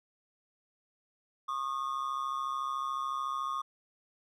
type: ring-modulated tone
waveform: triangle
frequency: 1158 Hz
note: D6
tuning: 25 cents flat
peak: -27 dBFS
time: 1.48-3.62 s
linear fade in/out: 10 ms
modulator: 66.9 Hz
effects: none